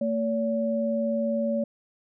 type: tone pair together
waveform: sine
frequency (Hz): 226.2 / 570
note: A3 / C#5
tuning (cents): +48 / +48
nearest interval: octave + major third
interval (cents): 1600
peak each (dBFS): -26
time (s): 0.01-1.64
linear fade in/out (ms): 5
effects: none